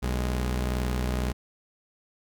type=tone pair together; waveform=sawtooth; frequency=62.09 / 207.7 Hz; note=B1 / G#3; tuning=+10 / 0 cents; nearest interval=octave + major sixth; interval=2090 cents; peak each=-22 / -31 dBFS; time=0.02-1.33 s; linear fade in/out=20 ms; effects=none